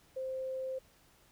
sine tone, 523.3 Hz, C5, in tune, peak -35 dBFS, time 0.16-0.79 s, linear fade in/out 10 ms, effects pink hiss -65 dBFS RMS until 1.31 s

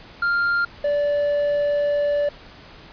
triangle tone pair in turn, 1396.9 / 580.9 Hz, F6 / D5, 0 / -19 cents, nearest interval octave + minor third, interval 1519 cents, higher first, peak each -16 dBFS, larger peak neither, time 0.22-0.65 / 0.84-2.29 s, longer second, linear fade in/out 5 ms, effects pink hiss -44 dBFS RMS until 2.92 s + resampled to 11025 Hz

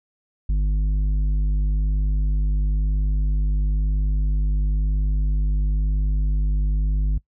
triangle tone with tanh clipping, 50.5 Hz, G#1, 48 cents flat, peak -19 dBFS, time 0.49-7.18 s, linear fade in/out 5 ms, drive 12 dB, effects noise-tail reverb RT60 0.1 s tail -20 dB re dry

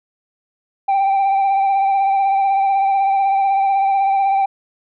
sine tone with vibrato, 784 Hz, G5, in tune, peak -10 dBFS, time 0.88-4.46 s, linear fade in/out 10 ms, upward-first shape triangle, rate 16 Hz, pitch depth 32 cents each way, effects tanh soft clip ceiling -12 dBFS

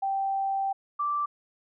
sine tone pair in turn, 781 / 1170.2 Hz, G5 / D6, -7 / -7 cents, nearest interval perfect fifth, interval 700 cents, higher second, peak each -25 dBFS, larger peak neither, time 0.02-0.73 / 0.99-1.26 s, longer first, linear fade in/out 10 ms, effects none

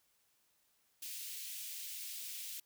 white high-pass noise, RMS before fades -45 dBFS, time 1.02-2.6 s, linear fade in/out 5 ms, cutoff 2400 Hz, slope 24 dB/octave, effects white hiss -75 dBFS RMS until 2.65 s

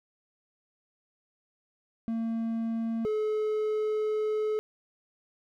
triangle tone pair in turn, 227.3 / 429.1 Hz, A#3 / A4, -43 / -43 cents, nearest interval major seventh, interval 1100 cents, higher second, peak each -26 / -24 dBFS, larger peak second, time 2.08-3.05 / 3.05-4.59 s, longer second, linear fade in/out 0 ms, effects none

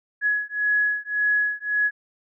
sine beating tone pair, 1682 / 1683.8 Hz, G#6 / G#6, +22 / +23 cents, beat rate 1.8 Hz, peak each -23 dBFS, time 0.21-1.91 s, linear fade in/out 50 ms, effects none

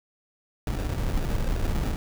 brown noise with sample-and-hold, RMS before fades -26 dBFS, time 0.67-1.96 s, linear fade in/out 2 ms, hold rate 1050 Hz, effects none

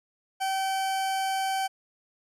40% pulse tone, 770 Hz, G5, 31 cents flat, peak -25 dBFS, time 0.4-1.68 s, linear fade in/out 20 ms, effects resampled to 32000 Hz

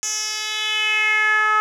10% pulse tone with band-pass filter sweep, 428.8 Hz, A4, 45 cents flat, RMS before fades -20 dBFS, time 0.03-1.6 s, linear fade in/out 0 ms, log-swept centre 6600 to 1300 Hz, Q 3.9, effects none

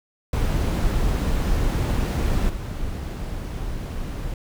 brown noise with level steps, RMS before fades -21 / -29 dBFS, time 0.33-4.34 s, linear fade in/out 2 ms, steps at 2.49 s, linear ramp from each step 5 ms, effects none

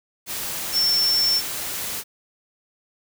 sine tone in noise, 5410 Hz, E8, 44 cents sharp, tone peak -17 dBFS, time 0.72-1.42 s, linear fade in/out 50 ms, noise white, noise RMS -29 dBFS, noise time 0.26-2.04 s, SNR +9 dB, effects none

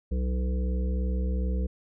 harmonic tone with a mistuned harmonic, 62.6 Hz, B1, 24 cents sharp, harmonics 1 / 3 / 5 / 7 / 8, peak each -25 / -34 / -43 / -42 / -42 dBFS, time 0.11-1.67 s, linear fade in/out 10 ms, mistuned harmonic 1, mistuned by +24 cents, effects none

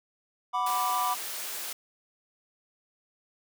triangle chord, B minor, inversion second, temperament equal, 740 / 987.8 / 1174.7 Hz, F#5 / B5 / D6, 0 / 0 / 0 cents, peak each -30 / -27 / -28 dBFS, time 0.53-1.15 s, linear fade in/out 20 ms
white noise, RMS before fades -36 dBFS, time 0.66-1.73 s, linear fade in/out 5 ms
effects high-pass 400 Hz 12 dB/octave

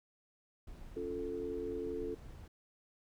brown noise, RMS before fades -50 dBFS, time 0.67-2.48 s, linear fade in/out 5 ms
sine chord, Db augmented, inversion none, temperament equal, 277.2 / 349.2 / 440 Hz, Db4 / F4 / A4, 0 / 0 / 0 cents, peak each -44 / -42 / -39 dBFS, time 0.96-2.15 s, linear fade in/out 10 ms
effects none

